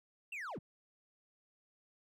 triangle linear sweep, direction down, 2794 to 84.1 Hz, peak -39 dBFS, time 0.32-0.59 s, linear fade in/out 5 ms, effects none

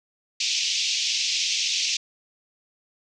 white band-pass noise, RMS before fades -25 dBFS, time 0.4-1.97 s, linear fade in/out 5 ms, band 2400 to 6300 Hz, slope 48 dB/octave, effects none

